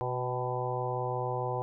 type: harmonic tone with a mistuned harmonic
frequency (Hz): 124.8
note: B2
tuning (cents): +19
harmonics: 1 / 3 / 4 / 5 / 6 / 7 / 8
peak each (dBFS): -35 / -38 / -36 / -41 / -37 / -39 / -39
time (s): 0.01-1.62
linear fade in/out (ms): 0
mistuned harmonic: 6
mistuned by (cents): +42
effects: none